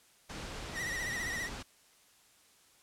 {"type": "low-pass noise", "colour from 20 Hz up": "pink", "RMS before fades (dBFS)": -43, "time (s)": [0.29, 1.63], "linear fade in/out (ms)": 10, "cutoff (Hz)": 7000, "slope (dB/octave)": 12}
{"type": "tone with vibrato", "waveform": "45% pulse", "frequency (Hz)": 1913, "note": "A#6", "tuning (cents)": 44, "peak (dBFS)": -35, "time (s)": [0.73, 1.5], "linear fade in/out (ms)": 50, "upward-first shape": "triangle", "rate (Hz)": 15, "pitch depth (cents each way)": 86}
{"effects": ["white hiss -64 dBFS RMS until 2.82 s", "low-pass 11000 Hz 12 dB/octave"]}